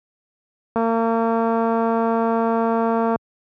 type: click train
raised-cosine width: 1 ms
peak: -8 dBFS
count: 548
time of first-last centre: 0.76-3.159 s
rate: 228 Hz
effects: high-pass 80 Hz 12 dB/octave